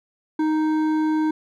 sine tone with hard clipping, 311.1 Hz, D#4, in tune, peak -20 dBFS, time 0.39-1.31 s, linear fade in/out 5 ms, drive 9 dB, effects none

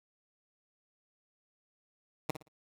10% pulse tone with echo, 155.3 Hz, D#3, 3 cents flat, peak -21 dBFS, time 2.29-2.31 s, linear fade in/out 5 ms, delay 58 ms, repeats 3, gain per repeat -11 dB, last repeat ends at 2.484 s, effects none

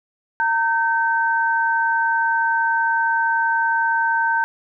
sine tone pair together, 915.3 / 1546 Hz, A#5 / G6, -32 / -24 cents, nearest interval major sixth, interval 908 cents, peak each -19 / -19 dBFS, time 0.4-4.44 s, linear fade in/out 0 ms, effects none

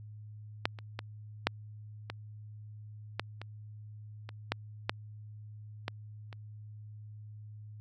clicks, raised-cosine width 0.3 ms, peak -11 / -30 / -20 / -9 / -21 / -15 / -26 / -27 / -13 / -12 / -17 / -30 dBFS, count 12, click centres 0.655 / 0.788 / 0.991 / 1.47 / 2.1 / 3.196 / 3.416 / 4.291 / 4.52 / 4.895 / 5.881 / 6.328 s, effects added 106 Hz sine -45 dBFS peak until 7.8 s

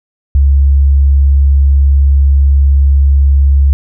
sine tone, 69.3 Hz, C#2, in tune, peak -4 dBFS, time 0.35-3.73 s, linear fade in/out 0 ms, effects none

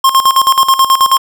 square tone with tremolo, 1067 Hz, C6, 34 cents sharp, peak -5 dBFS, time 0.04-1.18 s, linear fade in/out 5 ms, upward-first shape square, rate 9.3 Hz, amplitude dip 75%, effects none

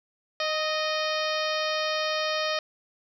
harmonic tone with a mistuned harmonic, 618 Hz, D#5, 12 cents flat, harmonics 1 / 2 / 3 / 4 / 5 / 6 / 7 / 8 / 9, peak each -29 / -32 / -34 / -35 / -36 / -37 / -37 / -38 / -39 dBFS, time 0.4-2.59 s, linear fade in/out 2 ms, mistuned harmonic 2, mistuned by +25 cents, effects 10-bit

